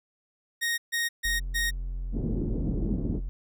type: tone bursts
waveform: sawtooth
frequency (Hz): 1864.7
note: A#6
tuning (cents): 0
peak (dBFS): -22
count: 4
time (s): 0.61-1.71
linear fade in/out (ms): 20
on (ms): 170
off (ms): 140
type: tone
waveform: triangle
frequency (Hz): 43.65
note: F1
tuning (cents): 0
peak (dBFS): -28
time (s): 1.25-3.29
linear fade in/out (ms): 0
type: low-pass noise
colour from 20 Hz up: white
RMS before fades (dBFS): -30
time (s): 2.12-3.21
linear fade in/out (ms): 50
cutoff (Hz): 310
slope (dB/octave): 24
effects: none